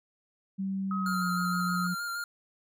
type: tone with pitch glide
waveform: sine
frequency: 192.9 to 178.95 Hz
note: G3 to F3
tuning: -28 to +42 cents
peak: -29 dBFS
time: 0.58-1.95 s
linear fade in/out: 20 ms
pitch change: -130 cents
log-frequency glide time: 0.96-1.29 s
type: tone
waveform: sine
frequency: 1269 Hz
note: D#6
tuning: 34 cents sharp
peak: -32 dBFS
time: 0.91-1.87 s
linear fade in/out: 2 ms
type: tone with vibrato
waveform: square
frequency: 1396.9 Hz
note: F6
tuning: in tune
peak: -33 dBFS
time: 1.06-2.24 s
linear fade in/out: 2 ms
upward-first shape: square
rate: 6.4 Hz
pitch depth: 19 cents each way
effects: none